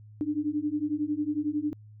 sine beating tone pair, 292.5 / 303.5 Hz, D4 / D#4, -7 / -43 cents, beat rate 11 Hz, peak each -30 / -29 dBFS, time 0.21-1.73 s, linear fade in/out 0 ms, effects added 106 Hz sine -47 dBFS peak until 2 s

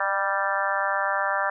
harmonic tone with a mistuned harmonic, 196 Hz, G3, in tune, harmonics 3 / 4 / 5 / 6 / 7 / 8 / 9, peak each -30 / -30 / -30 / -30 / -30 / -30 / -30 dBFS, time 0-1.5 s, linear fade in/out 5 ms, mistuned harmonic 3, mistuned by +31 cents, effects none

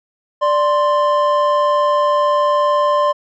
triangle tone pair together, 588.8 / 1046.5 Hz, D5 / C6, +4 / 0 cents, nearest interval minor seventh, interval 996 cents, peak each -13 dBFS, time 0.41-3.13 s, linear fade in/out 20 ms, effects resampled to 16000 Hz

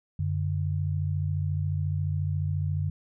sine tone pair together, 92.59 / 146.83 Hz, F#2 / D3, +2 / 0 cents, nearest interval minor sixth, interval 798 cents, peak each -27 / -29 dBFS, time 0.19-2.9 s, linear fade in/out 5 ms, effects none

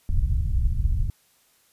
pink low-pass noise, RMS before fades -22 dBFS, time 0.09-1.1 s, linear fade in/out 2 ms, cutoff 110 Hz, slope 24 dB/octave, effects white hiss -62 dBFS RMS until 1.72 s + resampled to 32000 Hz

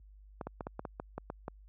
clicks, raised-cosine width 1 ms, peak -24 dBFS, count 10, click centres 0.412 / 0.47 / 0.608 / 0.669 / 0.794 / 0.852 / 0.999 / 1.18 / 1.301 / 1.481 s, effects added 50 Hz sine -48 dBFS peak until 1.68 s + high-pass 60 Hz 12 dB/octave

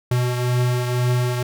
square beating tone pair, 123.47 / 125.47 Hz, B2 / B2, 0 / +28 cents, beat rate 2 Hz, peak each -19 / -28 dBFS, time 0.11-1.43 s, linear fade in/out 5 ms, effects none

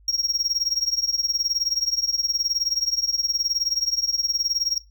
triangle tone with tremolo, 5588 Hz, F8, in tune, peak -16 dBFS, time 0.08-4.78 s, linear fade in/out 2 ms, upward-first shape triangle, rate 19 Hz, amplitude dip 95%, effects noise-tail reverb RT60 0.2 s tail -19 dB re dry + added 50 Hz sine -50 dBFS peak until 4.9 s

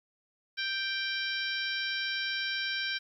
harmonic tone with a mistuned harmonic, 784 Hz, G5, in tune, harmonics 2 / 3 / 4 / 5 / 6 / 7, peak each -34 / -38 / -38 / -38 / -42 / -41 dBFS, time 0.57-2.99 s, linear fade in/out 20 ms, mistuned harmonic 6, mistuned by +16 cents, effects 11-bit

